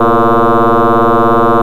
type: tone with frequency modulation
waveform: sine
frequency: 356.5 Hz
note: F4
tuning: 36 cents sharp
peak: -4 dBFS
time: 0-1.62 s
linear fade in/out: 5 ms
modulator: 116 Hz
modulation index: 8
effects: tanh soft clip ceiling -2 dBFS + 7-bit